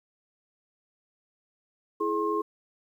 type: tone cluster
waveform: sine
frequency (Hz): 330.8 / 421.8 / 1068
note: E4 / G#4 / C6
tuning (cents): +6 / +27 / +35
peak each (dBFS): -31 / -28 / -29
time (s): 2-2.42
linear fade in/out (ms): 10
effects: 10-bit